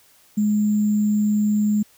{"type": "tone with sample-and-hold", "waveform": "sine", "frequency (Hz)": 209.8, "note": "G#3", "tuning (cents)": 18, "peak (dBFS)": -16, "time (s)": [0.37, 1.83], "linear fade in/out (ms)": 10, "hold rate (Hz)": 7350, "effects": ["white hiss -55 dBFS RMS until 1.97 s"]}